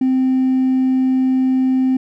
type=tone with hard clipping; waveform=triangle; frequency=260 Hz; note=C4; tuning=11 cents flat; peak=-12 dBFS; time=0.01-1.97 s; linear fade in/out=5 ms; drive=2 dB; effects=none